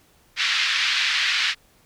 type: band-pass noise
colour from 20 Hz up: pink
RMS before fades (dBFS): -22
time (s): 0.36-1.55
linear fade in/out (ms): 50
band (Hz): 1700 to 4500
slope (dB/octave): 24
effects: pink hiss -58 dBFS RMS until 1.85 s